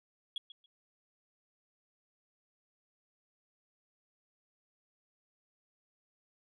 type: tone with echo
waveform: sine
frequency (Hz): 3322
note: G#7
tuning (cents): 0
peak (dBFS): -33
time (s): 0.36-0.38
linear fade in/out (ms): 2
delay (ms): 140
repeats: 2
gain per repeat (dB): -15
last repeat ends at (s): 0.66
effects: tanh soft clip ceiling -32 dBFS